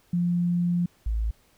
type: tone pair in turn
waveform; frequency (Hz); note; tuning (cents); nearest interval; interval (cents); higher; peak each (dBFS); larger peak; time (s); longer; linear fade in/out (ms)
sine; 174.61 / 55; F3 / A1; 0 / 0; octave + minor sixth; 2000; first; -21 / -23; first; 0.13-0.86 / 1.06-1.31; first; 5
effects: pink hiss -62 dBFS RMS until 1.57 s